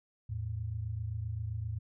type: tone pair together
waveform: sine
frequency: 82.34 / 110 Hz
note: E2 / A2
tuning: -1 / 0 cents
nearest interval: perfect fourth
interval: 501 cents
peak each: -39 / -35 dBFS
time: 0.29-1.79 s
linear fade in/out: 10 ms
effects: none